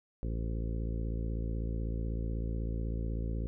harmonic tone with a mistuned harmonic, 56.1 Hz, A1, 34 cents sharp, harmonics 1 / 2 / 3 / 4 / 5 / 6 / 7 / 8 / 9, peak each -33 / -39 / -43 / -45 / -47 / -49 / -50 / -51 / -52 dBFS, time 0.23-3.47 s, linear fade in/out 0 ms, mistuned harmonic 9, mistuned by +51 cents, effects none

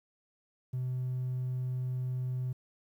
triangle tone, 127.3 Hz, C3, 47 cents flat, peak -28 dBFS, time 0.73-2.53 s, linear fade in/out 10 ms, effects tanh soft clip ceiling -27 dBFS + 11-bit

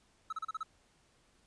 triangle tone bursts, 1299 Hz, E6, 26 cents flat, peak -33 dBFS, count 6, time 0.3-0.632 s, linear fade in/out 5 ms, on 27 ms, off 34 ms, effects pink hiss -69 dBFS RMS until 1.46 s + resampled to 22050 Hz

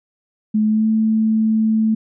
sine tone with pitch glide, 214.7 to 219.7 Hz, A3 to A3, -42 to -2 cents, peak -13 dBFS, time 0.54-1.95 s, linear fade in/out 10 ms, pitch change +40 cents, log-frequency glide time 0.66-0.87 s, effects none

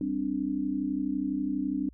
sine chord, G suspended fourth, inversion none, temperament equal, 196 / 261.6 / 293.7 Hz, G3 / C4 / D4, 0 / 0 / 0 cents, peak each -35 / -31 / -30 dBFS, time 0.01-1.89 s, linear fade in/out 2 ms, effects added 60 Hz sine -51 dBFS peak until 1.93 s

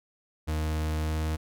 40% pulse tone with pitch glide, 77.78 to 78.28 Hz, D#2 to D#2, 0 to +11 cents, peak -26 dBFS, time 0.47-1.37 s, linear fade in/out 20 ms, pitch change +11 cents, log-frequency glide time 0.97-1.14 s, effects none

